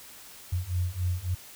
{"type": "beating tone pair", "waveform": "sine", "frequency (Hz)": [87.9, 91.5], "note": ["F2", "F#2"], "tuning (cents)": [12, -19], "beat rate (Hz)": 3.6, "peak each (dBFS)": [-30, -29], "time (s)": [0.52, 1.35], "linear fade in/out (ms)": 10, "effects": ["white hiss -48 dBFS RMS until 1.55 s"]}